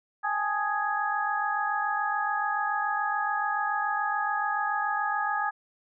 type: tone cluster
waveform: sine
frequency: 811 / 858 / 1246 / 1664 Hz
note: G#5 / A5 / D#6 / G#6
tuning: -41 / -44 / +2 / +3 cents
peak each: -31 dBFS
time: 0.23-5.51 s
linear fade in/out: 20 ms
effects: none